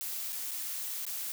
blue noise with dropouts, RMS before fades -37 dBFS, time 0.01-1.32 s, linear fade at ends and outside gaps 0 ms, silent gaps 0.323-0.328 / 0.51-0.515 / 1.052-1.066 s, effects none

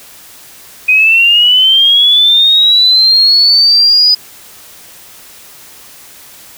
sine linear sweep, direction up, 2489 to 4978 Hz, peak -4 dBFS, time 0.88-4.15 s, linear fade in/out 10 ms, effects white hiss -36 dBFS RMS until 6.57 s

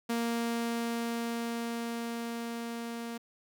sawtooth tone with level ramp, 233.1 Hz, A#3, in tune, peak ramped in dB -25 to -33 dBFS, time 0.09-3.18 s, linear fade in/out 10 ms, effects none

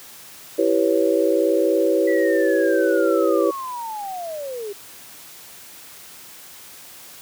sine chord, C# half-diminished seventh, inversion first, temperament equal with one note detuned, 329.6 / 390.4 / 493.9 / 554.4 Hz, E4 / G4 / B4 / C#5, 0 / -7 / 0 / 0 cents, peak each -21 dBFS, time 0.58-3.51 s, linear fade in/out 10 ms
sine linear sweep, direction down, 1975.5 to 392 Hz, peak -27 dBFS, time 2.07-4.73 s, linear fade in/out 10 ms
effects white hiss -42 dBFS RMS until 7.21 s + high-pass 80 Hz 12 dB/octave

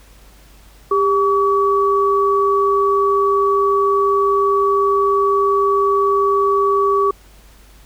sine tone pair together, 398.6 / 1137.9 Hz, G4 / C#6, +29 / +45 cents, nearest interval octave + tritone, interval 1816 cents, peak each -15 dBFS, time 0.91-7.11 s, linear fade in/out 5 ms, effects added 50 Hz sine -44 dBFS peak until 7.85 s + pink hiss -49 dBFS RMS until 7.85 s

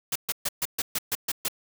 white noise bursts, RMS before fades -27 dBFS, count 9, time 0.12-1.484 s, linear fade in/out 5 ms, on 36 ms, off 130 ms, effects none

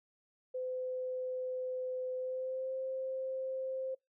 sine tone with pitch glide, 510 to 524.6 Hz, C5 to C5, -44 to +4 cents, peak -35 dBFS, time 0.54-3.95 s, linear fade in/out 10 ms, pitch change +48 cents, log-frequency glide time 2.16-2.74 s, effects noise-tail reverb RT60 0.2 s tail -26 dB re dry

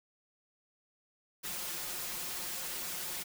white noise with comb filter, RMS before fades -39 dBFS, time 1.43-3.24 s, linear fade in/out 20 ms, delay 5.6 ms, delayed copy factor +0.75, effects none

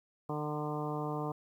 harmonic tone with a mistuned harmonic, 150 Hz, D3, 37 cents sharp, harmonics 1 / 2 / 3 / 4 / 5 / 6 / 7 / 8, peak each -38 / -40 / -40 / -45 / -42 / -46 / -43 / -47 dBFS, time 0.29-1.32 s, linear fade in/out 5 ms, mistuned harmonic 7, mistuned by -22 cents, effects 11-bit

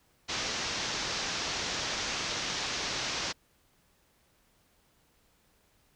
white low-pass noise, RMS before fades -34 dBFS, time 0.28-3.33 s, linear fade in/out 20 ms, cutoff 6300 Hz, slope 48 dB/octave, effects pink hiss -68 dBFS RMS until 5.95 s

